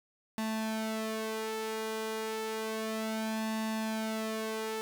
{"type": "tone with flanger", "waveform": "sawtooth", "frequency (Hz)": 220, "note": "A3", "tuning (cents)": 0, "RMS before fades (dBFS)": -35, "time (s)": [0.38, 4.81], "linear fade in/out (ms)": 0, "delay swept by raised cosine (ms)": [1.1, 2.5], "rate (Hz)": 0.31, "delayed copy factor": 0.7, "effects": []}